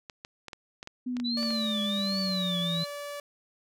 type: clicks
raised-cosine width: 0.2 ms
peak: -23 dBFS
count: 10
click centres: 0.098 / 0.249 / 0.483 / 0.532 / 0.829 / 0.874 / 1.168 / 1.2 / 1.43 / 1.506 s
type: exponential sweep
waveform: sine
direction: down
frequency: 252.2 to 164.81 Hz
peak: -29 dBFS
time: 1.06-2.84 s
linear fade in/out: 10 ms
type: tone with vibrato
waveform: sine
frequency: 3900 Hz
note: B7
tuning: 23 cents flat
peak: -30 dBFS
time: 1.24-2.86 s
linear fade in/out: 20 ms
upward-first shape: triangle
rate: 1.3 Hz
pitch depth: 260 cents each way
type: tone with pitch glide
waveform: sawtooth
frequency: 587.3 to 577.5 Hz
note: D5 to D5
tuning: 0 to -29 cents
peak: -32 dBFS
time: 1.37-3.2 s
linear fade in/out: 2 ms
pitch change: -29 cents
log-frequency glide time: 1.85-2.73 s
effects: none